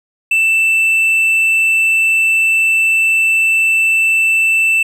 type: tone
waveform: triangle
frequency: 2658 Hz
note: E7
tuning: 14 cents sharp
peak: -8 dBFS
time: 0.31-4.83 s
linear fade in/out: 5 ms
effects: none